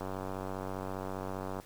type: click train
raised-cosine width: 1 ms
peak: -24 dBFS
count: 152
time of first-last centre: 0.01-1.599 s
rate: 95 Hz
effects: pink hiss -56 dBFS RMS until 1.65 s